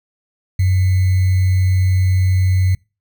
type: tone with sample-and-hold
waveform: sine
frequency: 93 Hz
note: F#2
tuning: 9 cents sharp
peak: -11 dBFS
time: 0.59-2.75 s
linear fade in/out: 5 ms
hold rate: 2100 Hz
effects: noise-tail reverb RT60 0.3 s tail -26 dB re dry